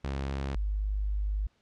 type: tone pair in turn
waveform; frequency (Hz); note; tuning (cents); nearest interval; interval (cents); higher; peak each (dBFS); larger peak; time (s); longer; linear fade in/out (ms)
sawtooth / sine; 68.3 / 50.84; C#2 / G#1; -25 / -36; perfect fourth; 511; first; -27; neither; 0.04-0.55 / 0.55-1.47; second; 5
effects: pink hiss -70 dBFS RMS until 1.61 s + low-pass 5000 Hz 12 dB/octave